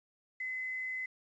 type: tone with quantisation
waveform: sine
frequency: 2033 Hz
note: B6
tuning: 50 cents sharp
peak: -35 dBFS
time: 0.4-1.06 s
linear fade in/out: 5 ms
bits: 10
effects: resampled to 16000 Hz